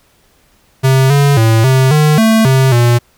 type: tone with pitch steps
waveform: square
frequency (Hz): 132.6 / 141.8 / 112.2 / 131.6 / 151.8 / 222.1 / 132.5 / 119.7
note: C3 / C#3 / A2 / C3 / D#3 / A3 / C3 / A#2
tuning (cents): +23 / +40 / +34 / +10 / -42 / +16 / +22 / +46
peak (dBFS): -7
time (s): 0.83-2.99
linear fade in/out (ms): 20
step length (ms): 270
effects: pink hiss -52 dBFS RMS until 3.17 s